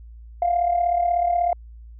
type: tone with amplitude modulation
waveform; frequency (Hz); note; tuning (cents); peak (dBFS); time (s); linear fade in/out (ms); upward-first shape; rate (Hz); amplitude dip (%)
sine; 698.5; F5; 0; -14; 0.42-1.53; 2; sine; 36.4; 65
effects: tanh soft clip ceiling -11 dBFS + added 57 Hz sine -39 dBFS peak until 1.99 s